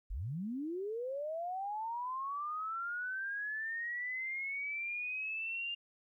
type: linear sweep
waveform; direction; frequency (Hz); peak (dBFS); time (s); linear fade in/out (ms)
sine; up; 34.54 to 2816; -36; 0.1-5.75; 10
effects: 13-bit